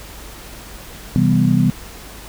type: chord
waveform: sine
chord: C major seventh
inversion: none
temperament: equal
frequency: 130.81 / 164.81 / 196 / 246.9 Hz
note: C3 / E3 / G3 / B3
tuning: 0 / 0 / 0 / 0 cents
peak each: -17 dBFS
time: 1.16-1.7 s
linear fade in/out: 0 ms
effects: added 50 Hz sine -38 dBFS peak until 2.28 s + pink hiss -37 dBFS RMS until 2.28 s